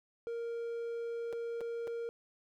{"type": "tone with dropouts", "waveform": "triangle", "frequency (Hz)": 466.2, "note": "A#4", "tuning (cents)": 0, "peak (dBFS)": -34, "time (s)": [0.27, 2.09], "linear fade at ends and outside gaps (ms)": 0, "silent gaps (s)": [[1.327, 1.332], [1.607, 1.613], [1.872, 1.877]], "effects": []}